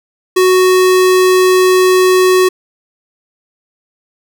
square tone, 370 Hz, F#4, in tune, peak -7 dBFS, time 0.36-2.49 s, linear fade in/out 10 ms, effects none

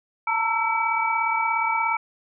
sine tone cluster, 890 / 927 / 1329 / 2290 Hz, A5 / A#5 / E6 / D7, +20 / -10 / +14 / -44 cents, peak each -26 dBFS, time 0.27-1.97 s, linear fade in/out 5 ms, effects none

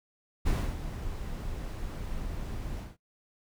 brown noise with ADSR envelope, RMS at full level -25 dBFS, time 0.45-2.97 s, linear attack 20 ms, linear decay 280 ms, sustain -11 dB, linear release 180 ms, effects noise-tail reverb RT60 0.1 s tail -19 dB re dry

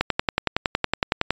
click train, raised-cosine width 0.3 ms, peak -3 dBFS, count 15, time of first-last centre 0.01-1.306 s, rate 10.8 Hz, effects resampled to 16000 Hz

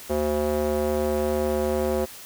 square tone with band-pass filter, 74.8 Hz, D2, 32 cents sharp, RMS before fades -24 dBFS, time 0.09-2.06 s, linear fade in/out 20 ms, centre 490 Hz, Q 2.1, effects white hiss -42 dBFS RMS until 2.25 s

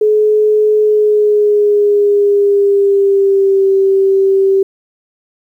sine tone with pitch glide, 425.8 to 388.2 Hz, G#4 to G4, +43 to -17 cents, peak -7 dBFS, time 0.01-4.63 s, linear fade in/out 5 ms, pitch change -160 cents, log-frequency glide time 0.81-3.66 s, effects 8-bit

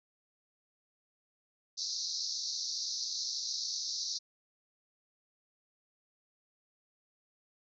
white band-pass noise, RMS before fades -37 dBFS, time 1.77-4.19 s, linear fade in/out 20 ms, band 4000 to 6100 Hz, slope 96 dB/octave, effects none

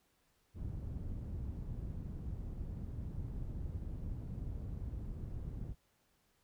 white low-pass noise, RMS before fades -42 dBFS, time 0.54-5.75 s, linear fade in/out 50 ms, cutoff 100 Hz, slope 12 dB/octave, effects pink hiss -75 dBFS RMS until 6.43 s

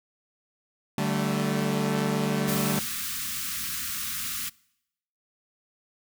sawtooth chord, D suspended fourth, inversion none, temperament equal with one note detuned, 146.83 / 192.19 / 220 Hz, D3 / G3 / A3, 0 / -34 / 0 cents, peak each -25 dBFS, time 0.98-2.79 s, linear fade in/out 2 ms
white band-stop noise, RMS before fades -32 dBFS, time 2.47-4.5 s, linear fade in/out 20 ms, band 280 to 1100 Hz, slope 96 dB/octave
effects noise-tail reverb RT60 0.8 s tail -24 dB re dry

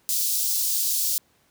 white high-pass noise, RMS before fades -24 dBFS, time 0.09-1.18 s, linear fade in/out 0 ms, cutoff 4200 Hz, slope 24 dB/octave, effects pink hiss -63 dBFS RMS until 1.5 s + high-pass 80 Hz 12 dB/octave

